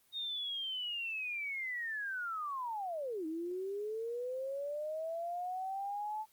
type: linear two-way sweep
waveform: sine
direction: down then up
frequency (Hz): 3729 to 311.1 to 874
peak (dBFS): -36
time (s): 0.12-6.26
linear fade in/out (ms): 50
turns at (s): 3.26
effects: white hiss -69 dBFS RMS until 6.32 s + Opus 24 kbps